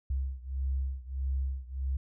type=beating tone pair; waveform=sine; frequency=66 / 67.6 Hz; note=C2 / C#2; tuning=+16 / -43 cents; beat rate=1.6 Hz; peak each=-32 / -34 dBFS; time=0.1-1.97 s; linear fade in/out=5 ms; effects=none